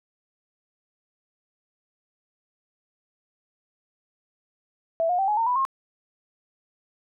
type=tone with pitch steps; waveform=sine; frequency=660 / 715.6 / 775.9 / 841.2 / 912.1 / 988.9 / 1072.2 Hz; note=E5 / F5 / G5 / G#5 / A#5 / B5 / C6; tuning=+2 / +42 / -18 / +22 / -38 / +2 / +42 cents; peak=-20 dBFS; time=5-5.651 s; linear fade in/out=0 ms; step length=93 ms; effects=none